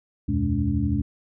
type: tone cluster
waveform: sine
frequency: 77.1 / 89.4 / 121.8 / 209.6 / 286.2 Hz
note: D#2 / F2 / B2 / G#3 / D4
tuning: -15 / +41 / -24 / +16 / -45 cents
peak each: -27 dBFS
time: 0.28-1.02 s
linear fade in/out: 10 ms
effects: none